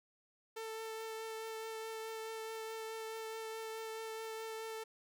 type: tone with vibrato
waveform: sawtooth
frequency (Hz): 444.4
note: A4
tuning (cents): +17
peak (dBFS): -38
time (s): 0.56-4.84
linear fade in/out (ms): 10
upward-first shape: triangle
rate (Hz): 4.7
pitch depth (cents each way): 14
effects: none